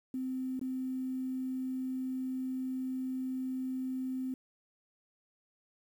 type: tone with dropouts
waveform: sine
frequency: 259.2 Hz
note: C4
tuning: 16 cents flat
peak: -33 dBFS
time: 0.14-4.34 s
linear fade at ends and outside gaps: 2 ms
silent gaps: 0.594-0.613 s
effects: 10-bit